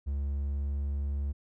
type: tone with pitch glide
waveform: triangle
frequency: 70.2 to 70.65 Hz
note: C#2 to C#2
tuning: +22 to +34 cents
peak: -27 dBFS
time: 0.06-1.33 s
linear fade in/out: 20 ms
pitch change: +12 cents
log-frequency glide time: 0.35-0.82 s
effects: none